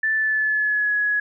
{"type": "tone with pitch glide", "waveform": "sine", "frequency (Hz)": [1760, 1680.5], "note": ["A6", "G#6"], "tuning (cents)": [0, 20], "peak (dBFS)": -18, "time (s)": [0.03, 1.2], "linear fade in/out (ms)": 5, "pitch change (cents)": -80, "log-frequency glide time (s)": [0.13, 0.94], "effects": []}